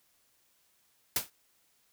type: noise with exponential decay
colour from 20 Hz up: white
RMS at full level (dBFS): -25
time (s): 1.16-1.3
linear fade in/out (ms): 2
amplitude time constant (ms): 30
effects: white hiss -70 dBFS RMS until 1.92 s